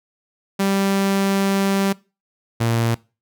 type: tone pair in turn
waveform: sawtooth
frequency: 196 / 115.72 Hz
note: G3 / A#2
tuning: 0 / -12 cents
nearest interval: major sixth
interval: 912 cents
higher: first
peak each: -13 dBFS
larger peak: neither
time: 0.59-1.93 / 2.6-2.95 s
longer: first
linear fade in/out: 10 ms
effects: noise-tail reverb RT60 0.3 s tail -22 dB re dry